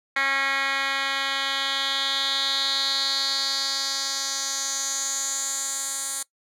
10% pulse tone with band-pass filter sweep, 273 Hz, C#4, 26 cents flat, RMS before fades -26 dBFS, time 0.16-6.23 s, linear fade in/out 5 ms, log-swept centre 2200 to 8600 Hz, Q 3.7, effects noise-tail reverb RT60 0.1 s tail -21 dB re dry

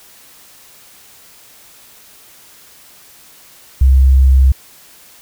sine tone, 66.1 Hz, C2, 18 cents sharp, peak -5 dBFS, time 3.81-4.52 s, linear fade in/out 5 ms, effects white hiss -43 dBFS RMS until 5.21 s

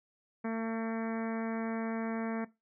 harmonic tone, 225.5 Hz, A3, 43 cents sharp, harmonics 1 / 2 / 3 / 4 / 5 / 6 / 7 / 8 / 9 / 10, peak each -33 / -39 / -43 / -45 / -47 / -49 / -50 / -51 / -52 / -53 dBFS, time 0.44-2.45 s, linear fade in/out 10 ms, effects noise-tail reverb RT60 0.2 s tail -17 dB re dry

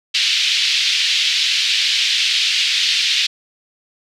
white band-pass noise, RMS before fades -17 dBFS, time 0.14-3.27 s, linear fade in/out 10 ms, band 2500 to 4300 Hz, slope 24 dB/octave, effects none

